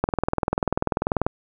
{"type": "click train", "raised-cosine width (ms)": 1, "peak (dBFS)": -6, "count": 26, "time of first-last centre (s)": [0.04, 1.265], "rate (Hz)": 20.4, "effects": []}